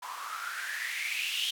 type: noise with band-pass filter sweep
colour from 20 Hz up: blue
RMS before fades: -35 dBFS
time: 0.02-1.51 s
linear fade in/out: 10 ms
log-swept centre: 980 to 3200 Hz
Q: 7
effects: none